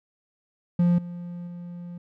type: tone with level steps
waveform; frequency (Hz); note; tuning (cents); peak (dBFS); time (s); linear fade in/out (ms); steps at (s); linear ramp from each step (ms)
triangle; 174.61; F3; 0; -15 / -31 / -33; 0.79-1.98; 5; 0.98 / 1.47; 5
effects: none